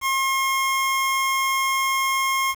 25% pulse tone, 1073 Hz, C6, 43 cents sharp, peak -16 dBFS, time 0.01-2.55 s, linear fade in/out 50 ms, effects 7-bit

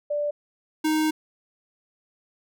sine / square tone pair in turn, 587.3 / 311.1 Hz, D5 / D#4, 0 / 0 cents, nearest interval major seventh, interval 1100 cents, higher first, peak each -23 / -21 dBFS, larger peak second, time 0.1-0.31 / 0.84-1.11 s, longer second, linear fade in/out 10 ms, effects none

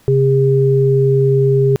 sine tone pair together, 134.4 / 404.5 Hz, C3 / G#4, +47 / -46 cents, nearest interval octave + perfect fifth, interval 1907 cents, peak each -12 dBFS, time 0.08-1.76 s, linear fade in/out 0 ms, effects pink hiss -51 dBFS RMS until 1.8 s

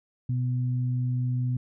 sine tone pair together, 124.8 / 249.6 Hz, B2 / B3, +19 / +19 cents, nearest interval octave, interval 1200 cents, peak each -24 / -36 dBFS, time 0.29-1.57 s, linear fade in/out 5 ms, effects none

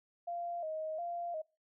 sine tone with vibrato, 659.3 Hz, E5, in tune, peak -36 dBFS, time 0.27-1.42 s, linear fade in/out 10 ms, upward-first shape square, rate 1.4 Hz, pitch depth 84 cents each way, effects noise-tail reverb RT60 0.3 s tail -25 dB re dry

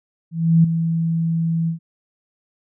sine tone with ADSR envelope, 164.8 Hz, E3, in tune, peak -8 dBFS, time 0.31-1.79 s, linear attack 330 ms, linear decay 6 ms, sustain -9 dB, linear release 110 ms, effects none

